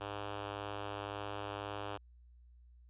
5% pulse tone with notch filter, 101.9 Hz, G#2, 32 cents flat, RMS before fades -42 dBFS, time 0-1.98 s, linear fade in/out 20 ms, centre 210 Hz, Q 1.9, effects added 60 Hz sine -57 dBFS peak until 2.89 s + resampled to 8000 Hz

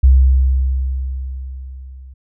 sine tone with level ramp, 65.41 Hz, C2, in tune, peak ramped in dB -4 to -34 dBFS, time 0.03-2.14 s, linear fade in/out 10 ms, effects none

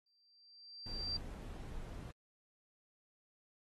sine tone with exponential growth, 4700 Hz, D8, 1 cent sharp, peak -35 dBFS, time 0.06-1.17 s, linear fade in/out 5 ms, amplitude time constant 240 ms
brown noise, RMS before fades -46 dBFS, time 0.86-2.11 s, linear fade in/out 2 ms
effects AAC 32 kbps

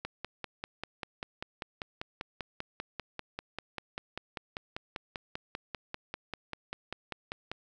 click train, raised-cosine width 0.3 ms, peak -20 dBFS, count 39, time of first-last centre 0.05-7.516 s, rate 5.09 Hz, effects none

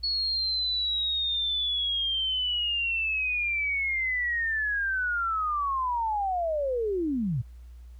sine linear sweep, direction down, 4385 to 106.2 Hz, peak -25 dBFS, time 0.03-7.42 s, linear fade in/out 10 ms, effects added 60 Hz sine -43 dBFS peak until 7.99 s + pink hiss -67 dBFS RMS until 7.99 s

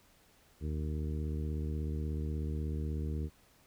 harmonic tone, 76.4 Hz, D#2, 31 cents flat, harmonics 1 / 2 / 3 / 4 / 5 / 6, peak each -34 / -40 / -44 / -46 / -48 / -50 dBFS, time 0.6-3.3 s, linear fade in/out 50 ms, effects pink hiss -65 dBFS RMS until 3.66 s

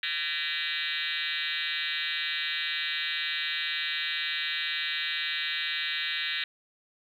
sine tone with frequency modulation, 2794 Hz, F7, in tune, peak -28 dBFS, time 0.03-6.44 s, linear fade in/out 2 ms, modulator 158 Hz, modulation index 7.6, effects 10-bit

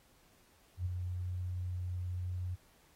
sine tone with ADSR envelope, 90.1 Hz, F#2, 45 cents flat, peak -30 dBFS, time 0.77-2.56 s, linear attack 88 ms, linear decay 13 ms, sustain -5 dB, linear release 21 ms, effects pink hiss -67 dBFS RMS until 2.95 s + AAC 48 kbps

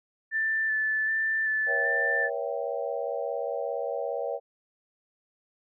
sine tone with vibrato, 1760 Hz, A6, in tune, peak -24 dBFS, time 0.31-2.3 s, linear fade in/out 50 ms, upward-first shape square, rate 1.3 Hz, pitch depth 13 cents each way
sine chord, A# diminished seventh, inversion none, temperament equal with one note detuned, 477.1 / 554.4 / 659.3 / 784 Hz, A#4 / C#5 / E5 / G5, +40 / 0 / 0 / 0 cents, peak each -33 / -32 / -35 / -37 dBFS, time 1.66-4.4 s, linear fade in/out 50 ms
effects none

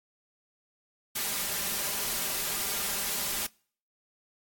white noise with comb filter, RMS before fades -31 dBFS, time 1.15-3.47 s, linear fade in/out 10 ms, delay 5 ms, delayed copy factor +0.55, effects noise-tail reverb RT60 0.5 s tail -26 dB re dry + AAC 64 kbps

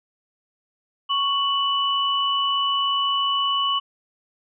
sine tone pair together, 1110.2 / 2967 Hz, C#6 / F#7, +2 / +4 cents, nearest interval octave + perfect fourth, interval 1702 cents, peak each -22 dBFS, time 1.09-3.8 s, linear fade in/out 20 ms, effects none

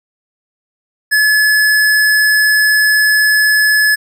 square tone, 1712 Hz, A6, 48 cents flat, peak -9 dBFS, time 1.11-3.96 s, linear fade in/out 20 ms, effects none

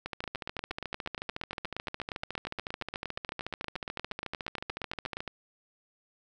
two click trains, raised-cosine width 0.3 ms, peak -19 / -19 dBFS, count 43 / 73, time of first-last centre 0.24-5.17 / 0.06-5.277 s, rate 8.52 / 13.8 Hz, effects none

